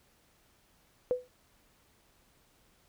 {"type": "tone with exponential decay", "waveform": "sine", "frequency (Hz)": 499.3, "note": "B4", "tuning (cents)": 19, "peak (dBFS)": -22, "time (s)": [1.11, 1.28], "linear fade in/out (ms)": 0, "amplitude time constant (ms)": 35, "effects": ["pink hiss -67 dBFS RMS until 2.88 s"]}